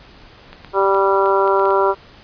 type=clicks; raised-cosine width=0.3 ms; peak=-20 dBFS; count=8; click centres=0.53 / 0.647 / 0.947 / 1.259 / 1.477 / 1.596 / 1.655 / 1.706 s
type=harmonic tone; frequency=195.4 Hz; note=G3; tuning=5 cents flat; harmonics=2 / 3 / 4 / 5 / 6 / 7; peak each=-16 / -20 / -24 / -18 / -24 / -22 dBFS; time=0.73-1.95 s; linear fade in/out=50 ms
effects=pink hiss -44 dBFS RMS until 2.23 s + resampled to 11025 Hz